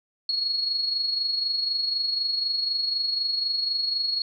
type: tone with amplitude modulation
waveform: sine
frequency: 4325 Hz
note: C#8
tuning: 43 cents flat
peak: -21 dBFS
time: 0.29-4.22 s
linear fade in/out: 2 ms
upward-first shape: sine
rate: 24 Hz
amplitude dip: 50%
effects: none